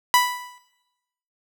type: tone with exponential decay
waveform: sawtooth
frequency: 987.8 Hz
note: B5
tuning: in tune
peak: -8 dBFS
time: 0.14-0.58 s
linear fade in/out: 0 ms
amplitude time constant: 94 ms
effects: noise-tail reverb RT60 1.0 s tail -18 dB re dry